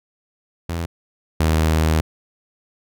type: tone pair in turn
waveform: sawtooth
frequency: 84.1 / 79.18 Hz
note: E2 / D#2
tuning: +35 / +31 cents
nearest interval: minor second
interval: 104 cents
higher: first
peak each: -19 / -11 dBFS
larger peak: second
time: 0.69-0.86 / 1.4-2.01 s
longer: second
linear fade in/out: 5 ms
effects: none